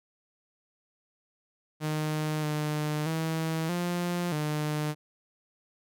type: tone with pitch steps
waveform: sawtooth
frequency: 153.9 / 151.2 / 161 / 175.5 / 151.2 Hz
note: D#3 / D#3 / E3 / F3 / D#3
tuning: -19 / -49 / -41 / +9 / -49 cents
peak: -24 dBFS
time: 1.8-4.95 s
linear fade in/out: 50 ms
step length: 630 ms
effects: none